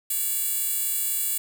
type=tone with high-pass filter; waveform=10% pulse; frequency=568 Hz; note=C#5; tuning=42 cents sharp; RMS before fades=-26 dBFS; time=0.1-1.38 s; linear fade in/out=5 ms; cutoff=11000 Hz; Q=0.8; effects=none